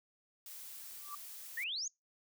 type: noise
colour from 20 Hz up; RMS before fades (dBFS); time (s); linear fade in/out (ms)
blue; -49; 0.46-1.64; 2
type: tone with exponential growth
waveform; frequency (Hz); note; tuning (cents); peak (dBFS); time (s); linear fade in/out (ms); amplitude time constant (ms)
sine; 1168; D6; -10; -39; 0.97-1.15; 5; 38
type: exponential sweep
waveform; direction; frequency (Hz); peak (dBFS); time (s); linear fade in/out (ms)
sine; up; 1760 to 6900; -36; 1.57-1.88; 5
effects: noise-tail reverb RT60 0.2 s tail -25 dB re dry